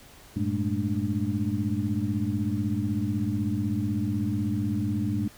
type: tone cluster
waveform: sine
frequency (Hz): 97.2 / 113.2 / 203.3 / 219.4 / 295.5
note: G2 / A2 / G#3 / A3 / D4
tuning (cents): -14 / +50 / -37 / -5 / +11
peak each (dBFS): -31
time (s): 0.36-5.28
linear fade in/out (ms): 5
effects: pink hiss -51 dBFS RMS until 5.37 s